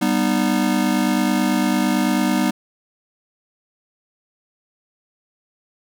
square chord, G augmented, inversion none, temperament just, 196 / 245 / 306.2 Hz, G3 / B3 / D#4, 0 / -14 / -28 cents, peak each -22 / -21 / -22 dBFS, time 0.01-2.51 s, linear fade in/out 10 ms, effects none

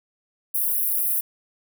white high-pass noise, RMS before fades -23 dBFS, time 0.54-1.21 s, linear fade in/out 10 ms, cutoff 10000 Hz, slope 96 dB/octave, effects none

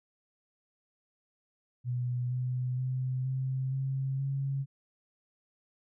sine tone with pitch steps, 123.47 / 126.06 / 128.71 / 131.42 / 134.18 / 137 Hz, B2 / B2 / C3 / C3 / C3 / C#3, 0 / +36 / -28 / +8 / +44 / -20 cents, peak -29 dBFS, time 1.84-4.66 s, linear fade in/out 50 ms, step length 470 ms, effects none

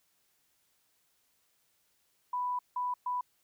sine tone bursts at uneven times, 990 Hz, B5, 4 cents sharp, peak -30 dBFS, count 3, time 2.33-2.59 / 2.76-2.94 / 3.06-3.21 s, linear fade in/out 5 ms, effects white hiss -73 dBFS RMS until 3.43 s

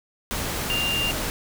sine tone in noise, 2794 Hz, F7, in tune, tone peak -23 dBFS, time 0.7-1.11 s, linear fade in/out 0 ms, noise pink, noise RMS -28 dBFS, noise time 0.31-1.3 s, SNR +2 dB, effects none

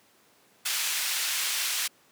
pink band-pass noise, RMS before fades -29 dBFS, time 0.65-1.88 s, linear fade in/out 10 ms, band 2200 to 15000 Hz, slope 12 dB/octave, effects pink hiss -61 dBFS RMS until 2.11 s + high-pass 200 Hz 12 dB/octave

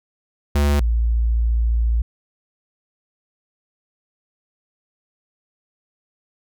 square / sine tone pair in turn, 72.1 / 57.23 Hz, D2 / A#1, -31 / -31 cents, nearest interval major third, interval 400 cents, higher first, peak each -15 dBFS, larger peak neither, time 0.55-0.8 / 0.8-2.02 s, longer second, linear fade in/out 5 ms, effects none

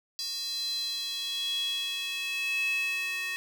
square tone with high-pass filter sweep, 369.9 Hz, F#4, in tune, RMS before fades -32 dBFS, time 0.19-3.36 s, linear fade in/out 0 ms, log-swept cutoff 4600 to 2200 Hz, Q 8.6, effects none

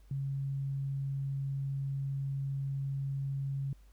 sine tone, 137.5 Hz, C#3, 14 cents flat, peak -32 dBFS, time 0.11-3.73 s, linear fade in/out 2 ms, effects added 50 Hz sine -55 dBFS peak until 3.92 s + pink hiss -70 dBFS RMS until 3.92 s

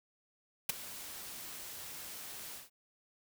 white noise with ADSR envelope, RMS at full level -28 dBFS, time 0.69-2.7 s, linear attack 5 ms, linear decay 13 ms, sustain -18 dB, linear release 160 ms, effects none

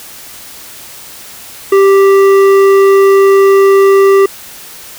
triangle tone with hard clipping, 392 Hz, G4, in tune, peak -5 dBFS, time 1.72-4.26 s, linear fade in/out 5 ms, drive 14 dB, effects white hiss -31 dBFS RMS until 4.98 s

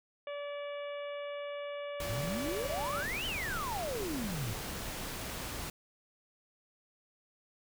harmonic tone, 576 Hz, D5, 34 cents flat, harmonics 1 / 2 / 3 / 4 / 5 / 6, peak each -38 / -48 / -52 / -50 / -53 / -57 dBFS, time 0.27-3.03 s, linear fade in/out 2 ms
pink noise, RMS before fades -40 dBFS, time 2-5.7 s, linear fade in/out 2 ms
sine exponential two-way sweep, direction up then down, 100.6 to 3136 to 100.6 Hz, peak -35 dBFS, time 2.09-4.53 s, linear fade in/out 0 ms, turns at 3.26 s
effects none

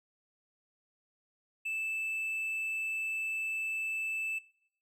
triangle tone, 2635 Hz, E7, 1 cent flat, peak -31 dBFS, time 1.65-4.39 s, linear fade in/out 10 ms, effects noise-tail reverb RT60 0.7 s tail -21 dB re dry

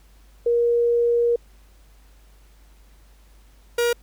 sine / 45% pulse tone pair in turn, 473.3 / 475.6 Hz, A#4 / A#4, +26 / +35 cents, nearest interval unison, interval 9 cents, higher second, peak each -16 / -18 dBFS, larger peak first, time 0.46-1.36 / 3.78-3.93 s, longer first, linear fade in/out 5 ms, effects added 50 Hz sine -49 dBFS peak until 4.02 s + pink hiss -59 dBFS RMS until 4.02 s

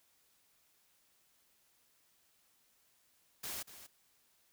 white noise with echo, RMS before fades -42 dBFS, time 3.43-3.63 s, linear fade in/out 10 ms, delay 240 ms, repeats 1, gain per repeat -12 dB, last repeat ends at 3.87 s, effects white hiss -72 dBFS RMS until 4.52 s

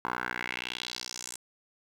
10% pulse tone with band-pass filter sweep, 61.3 Hz, B1, 12 cents flat, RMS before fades -37 dBFS, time 0.05-1.36 s, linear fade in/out 0 ms, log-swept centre 1100 to 8200 Hz, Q 3, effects 9-bit

